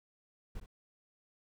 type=noise with echo; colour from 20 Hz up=brown; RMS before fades=-41 dBFS; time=0.55-0.6 s; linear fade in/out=5 ms; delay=61 ms; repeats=1; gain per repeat=-10 dB; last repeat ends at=0.661 s; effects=none